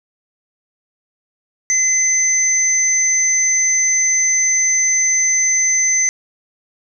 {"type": "tone pair together", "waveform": "sine", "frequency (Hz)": [2046, 6131], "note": ["C7", "G8"], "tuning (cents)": [-39, -39], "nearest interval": "octave + perfect fifth", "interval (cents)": 1900, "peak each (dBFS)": [-20, -13], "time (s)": [1.7, 6.09], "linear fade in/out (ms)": 0, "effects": []}